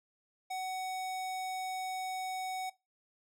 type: tone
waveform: square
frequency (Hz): 750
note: F#5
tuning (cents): +23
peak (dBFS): -36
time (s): 0.5-2.7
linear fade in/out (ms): 10
effects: noise-tail reverb RT60 0.2 s tail -18 dB re dry + low-pass 12000 Hz 12 dB/octave